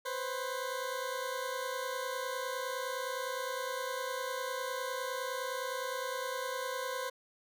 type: tone pair together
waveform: 20% pulse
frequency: 501 / 530.8 Hz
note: B4 / C5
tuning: +25 / +25 cents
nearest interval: minor second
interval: 100 cents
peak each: -33 / -33 dBFS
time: 0.05-7.1 s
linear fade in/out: 10 ms
effects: none